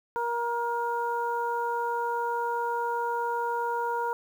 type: harmonic tone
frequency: 472.4 Hz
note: A#4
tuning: 23 cents sharp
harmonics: 1 / 2 / 3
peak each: -32 / -28 / -36 dBFS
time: 0.16-4.13 s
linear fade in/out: 0 ms
effects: 9-bit